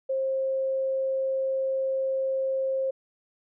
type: tone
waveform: sine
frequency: 532 Hz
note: C5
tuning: 29 cents sharp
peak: -24 dBFS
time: 0.09-2.91 s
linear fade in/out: 10 ms
effects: none